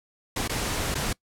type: noise with dropouts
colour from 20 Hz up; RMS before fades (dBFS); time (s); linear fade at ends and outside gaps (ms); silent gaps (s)
pink; -28; 0.36-1.13; 5; 0.478-0.494 / 0.944-0.952
effects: noise-tail reverb RT60 0.1 s tail -23 dB re dry + low-pass 12000 Hz 12 dB/octave